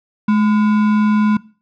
sine tone with sample-and-hold, 212.1 Hz, G#3, 37 cents sharp, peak -10 dBFS, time 0.28-1.37 s, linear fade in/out 5 ms, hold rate 1225 Hz, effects noise-tail reverb RT60 0.4 s tail -21 dB re dry + low-pass 2000 Hz 12 dB/octave

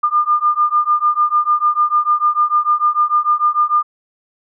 sine beating tone pair, 1203 / 1209.7 Hz, D6 / D#6, +41 / -49 cents, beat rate 6.7 Hz, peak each -15 dBFS, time 0.03-3.83 s, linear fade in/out 10 ms, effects none

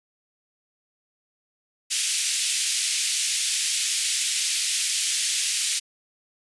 white band-pass noise, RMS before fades -25 dBFS, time 1.9-5.8 s, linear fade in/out 20 ms, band 2300 to 9900 Hz, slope 24 dB/octave, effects resampled to 24000 Hz

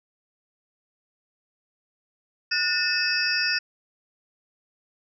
sine tone cluster, 1455 / 1797 / 2583 / 4893 / 5430 Hz, F#6 / A6 / E7 / D#8 / F8, -29 / +36 / -36 / -30 / -50 cents, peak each -28 dBFS, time 2.51-3.59 s, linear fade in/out 10 ms, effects none

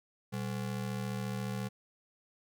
square ring-modulated tone, 157.4 Hz, D#3, 20 cents sharp, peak -32 dBFS, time 0.32-1.69 s, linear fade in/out 20 ms, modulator 37.2 Hz, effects none

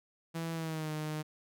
sawtooth tone with pitch glide, 164.81 to 153.77 Hz, E3 to D#3, 0 to -20 cents, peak -31 dBFS, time 0.34-1.23 s, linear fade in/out 20 ms, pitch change -120 cents, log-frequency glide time 0.53-0.91 s, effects none

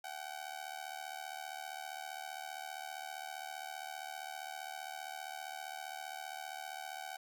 sawtooth tone with amplitude modulation, 758 Hz, F#5, 42 cents sharp, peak -35 dBFS, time 0.04-7.17 s, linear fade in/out 5 ms, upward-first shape sine, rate 75.2 Hz, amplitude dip 90%, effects none

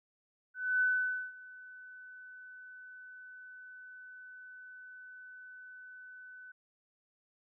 sine tone with ADSR envelope, 1504 Hz, F#6, 28 cents sharp, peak -25 dBFS, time 0.54-6.52 s, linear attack 270 ms, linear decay 510 ms, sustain -23 dB, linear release 7 ms, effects none

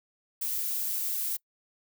violet noise, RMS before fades -31 dBFS, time 0.41-1.37 s, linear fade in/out 10 ms, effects noise-tail reverb RT60 0.1 s tail -25 dB re dry

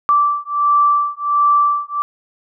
sine beating tone pair, 1166 / 1167.4 Hz, D6 / D6, -13 / -11 cents, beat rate 1.4 Hz, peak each -15 dBFS, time 0.09-2.02 s, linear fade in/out 0 ms, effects none

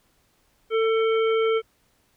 harmonic tone, 446.7 Hz, A4, 26 cents sharp, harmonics 1 / 3 / 5 / 7, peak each -19 / -29 / -33 / -36 dBFS, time 0.7-1.62 s, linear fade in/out 50 ms, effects pink hiss -65 dBFS RMS until 2.16 s

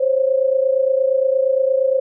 sine tone pair together, 523.3 / 551.9 Hz, C5 / C#5, 0 / -8 cents, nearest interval minor second, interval 92 cents, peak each -15 / -19 dBFS, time 0-2 s, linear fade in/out 10 ms, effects none

